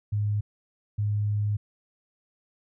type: tone pair in turn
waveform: sine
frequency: 104.1 / 104.1 Hz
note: G#2 / G#2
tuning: +5 / +5 cents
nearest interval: unison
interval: 0 cents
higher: neither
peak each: -23 dBFS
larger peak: neither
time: 0.12-0.41 / 0.98-1.57 s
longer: second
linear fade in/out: 10 ms
effects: none